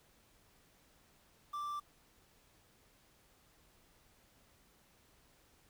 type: tone with quantisation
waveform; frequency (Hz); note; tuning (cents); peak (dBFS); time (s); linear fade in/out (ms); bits
triangle; 1174.7; D6; 0; -36; 1.53-1.8; 10; 10
effects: pink hiss -68 dBFS RMS until 5.69 s